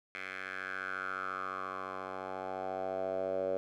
10% pulse tone with band-pass filter sweep, 94.3 Hz, F#2, 33 cents sharp, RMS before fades -38 dBFS, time 0.15-3.57 s, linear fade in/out 0 ms, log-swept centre 2000 to 550 Hz, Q 5.2, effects none

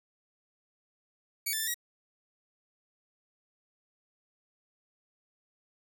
5% pulse tone with pitch steps, 2258 / 1763 / 1775 / 1907 Hz, C#7 / A6 / A6 / A#6, +31 / +3 / +15 / +39 cents, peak -20 dBFS, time 1.46-1.744 s, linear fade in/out 10 ms, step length 71 ms, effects none

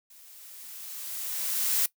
blue noise with level ramp, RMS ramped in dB -53 to -24 dBFS, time 0.1-1.86 s, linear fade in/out 5 ms, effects noise-tail reverb RT60 0.1 s tail -19 dB re dry

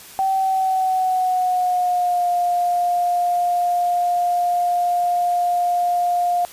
sine tone with pitch glide, 770 to 706.1 Hz, G5 to F5, -31 to +19 cents, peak -16 dBFS, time 0.19-6.45 s, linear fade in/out 0 ms, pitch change -150 cents, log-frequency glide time 0.32-2.28 s, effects white hiss -41 dBFS RMS until 6.52 s + resampled to 32000 Hz

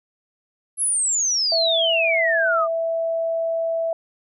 sine exponential sweep, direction down, 11175 to 1174.7 Hz, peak -18 dBFS, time 0.77-2.68 s, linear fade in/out 50 ms
sine tone, 659.3 Hz, E5, in tune, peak -20 dBFS, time 1.52-3.93 s, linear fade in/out 2 ms
effects none

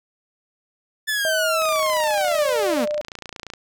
sawtooth linear sweep, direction down, 1760 to 207.7 Hz, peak -17 dBFS, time 1.07-2.86 s, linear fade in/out 20 ms
sine tone with pitch glide, 637 to 597.8 Hz, D#5 to D5, +41 to +31 cents, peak -21 dBFS, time 1.25-3.01 s, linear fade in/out 0 ms, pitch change -110 cents, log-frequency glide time 1.67-2.28 s
click train, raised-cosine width 0.2 ms, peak -17 dBFS, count 56, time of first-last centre 1.62-3.536 s, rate 28.7 Hz
effects none

